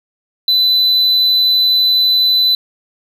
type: tone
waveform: triangle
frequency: 4004 Hz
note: B7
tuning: 23 cents sharp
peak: -8 dBFS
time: 0.48-2.55 s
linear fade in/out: 2 ms
effects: none